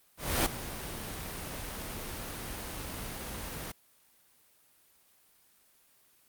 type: noise with ADSR envelope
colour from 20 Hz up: pink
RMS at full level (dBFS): -25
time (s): 0.17-3.72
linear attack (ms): 290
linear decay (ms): 5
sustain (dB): -14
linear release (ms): 8
effects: white hiss -65 dBFS RMS until 6.28 s + Opus 32 kbps